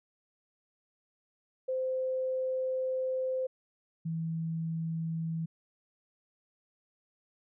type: tone pair in turn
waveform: sine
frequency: 518 / 163.16 Hz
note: C5 / E3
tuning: -17 / -17 cents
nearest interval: octave + minor sixth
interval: 2000 cents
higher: first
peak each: -29 / -31 dBFS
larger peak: first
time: 1.68-3.47 / 4.05-5.46 s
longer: first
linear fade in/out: 10 ms
effects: none